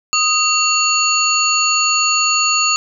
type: tone cluster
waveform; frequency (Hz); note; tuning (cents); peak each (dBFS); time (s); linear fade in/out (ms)
sine; 1248 / 2735 / 4433 / 6830; D#6 / F7 / C#8 / G#8; +5 / -37 / -1 / +48; -18; 0.13-2.76; 0
effects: none

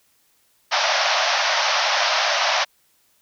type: band-pass noise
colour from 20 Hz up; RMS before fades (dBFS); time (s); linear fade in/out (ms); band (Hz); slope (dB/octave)
pink; -20; 0.71-2.65; 20; 570 to 6000; 96
effects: white hiss -62 dBFS RMS until 3.21 s

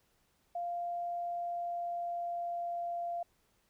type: tone with pitch glide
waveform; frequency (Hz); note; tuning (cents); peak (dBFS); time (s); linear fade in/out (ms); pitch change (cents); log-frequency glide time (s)
sine; 696 to 691.2; F5 to F5; -6 to -18; -34; 0.55-3.23; 5; -12; 1.06-3.12
effects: pink hiss -73 dBFS RMS until 3.69 s

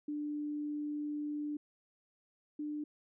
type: tone pair in turn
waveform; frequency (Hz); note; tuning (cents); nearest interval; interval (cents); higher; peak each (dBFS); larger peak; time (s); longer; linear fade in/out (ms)
sine; 296.2 / 298.4; D4 / D4; +15 / +28; unison; 13; second; -35 / -36; first; 0.08-1.57 / 2.59-2.84; first; 5
effects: none

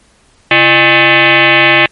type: tone with frequency modulation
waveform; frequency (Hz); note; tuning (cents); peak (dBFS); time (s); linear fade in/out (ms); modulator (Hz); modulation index
sine; 134.8; C#3; -48; -4; 0.51-1.86; 2; 474; 5.9
effects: pink hiss -49 dBFS RMS until 1.91 s + MP3 48 kbps

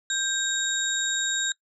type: tone cluster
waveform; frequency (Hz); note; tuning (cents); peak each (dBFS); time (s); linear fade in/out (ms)
sine; 1580 / 3776 / 7330; G6 / A#7 / A#8; +13 / +22 / -30; -29; 0.1-1.52; 2
effects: noise-tail reverb RT60 0.1 s tail -22 dB re dry

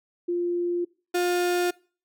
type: tone pair in turn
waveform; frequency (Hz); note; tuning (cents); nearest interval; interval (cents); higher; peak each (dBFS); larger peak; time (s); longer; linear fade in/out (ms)
sine / 35% pulse; 349.2 / 354.5; F4 / F4; 0 / +26; unison; 26; second; -23 / -20; second; 0.28-0.85 / 1.14-1.71; neither; 10
effects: noise-tail reverb RT60 0.4 s tail -24 dB re dry

